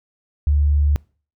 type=tone; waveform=sine; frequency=72.9 Hz; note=D2; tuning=12 cents flat; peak=-13 dBFS; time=0.47-0.96 s; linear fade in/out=0 ms; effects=noise-tail reverb RT60 0.4 s tail -25 dB re dry